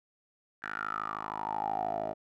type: tone with band-pass filter sweep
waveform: 10% pulse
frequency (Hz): 53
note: G#1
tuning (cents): +36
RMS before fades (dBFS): -35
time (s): 0.62-2.14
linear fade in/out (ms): 20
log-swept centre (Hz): 1600 to 600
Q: 8.9
effects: none